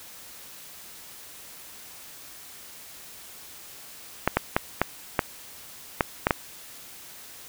clicks, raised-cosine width 0.5 ms, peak -4 dBFS, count 8, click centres 4.276 / 4.37 / 4.565 / 4.816 / 5.192 / 6.008 / 6.269 / 6.308 s, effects white hiss -45 dBFS RMS until 7.48 s

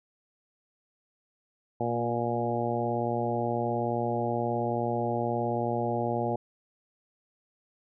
harmonic tone with a mistuned harmonic, 118.8 Hz, A#2, 33 cents sharp, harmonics 1 / 2 / 3 / 4 / 5 / 6 / 7, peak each -34 / -34 / -34 / -34 / -34 / -34 / -34 dBFS, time 1.8-6.36 s, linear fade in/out 5 ms, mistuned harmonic 2, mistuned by -17 cents, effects none

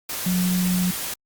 sine tone in noise, 180.9 Hz, F#3, 39 cents flat, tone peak -19 dBFS, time 0.26-0.91 s, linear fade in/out 5 ms, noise white, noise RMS -29 dBFS, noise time 0.09-1.14 s, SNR +7 dB, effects Opus 48 kbps

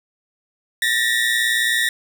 30% pulse tone pair together, 1788.3 / 1907 Hz, A6 / A#6, +28 / +39 cents, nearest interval minor second, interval 111 cents, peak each -17 dBFS, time 0.82-1.89 s, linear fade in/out 2 ms, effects none

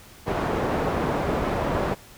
white low-pass noise, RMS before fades -25 dBFS, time 0.26-1.95 s, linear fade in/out 20 ms, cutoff 750 Hz, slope 12 dB/octave, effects pink hiss -48 dBFS RMS until 2.17 s

